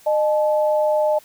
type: tone pair together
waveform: sine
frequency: 610 / 861.8 Hz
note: D#5 / A5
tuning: -34 / -36 cents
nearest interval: tritone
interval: 598 cents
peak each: -16 / -23 dBFS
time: 0.06-1.19 s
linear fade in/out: 10 ms
effects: white hiss -50 dBFS RMS until 1.24 s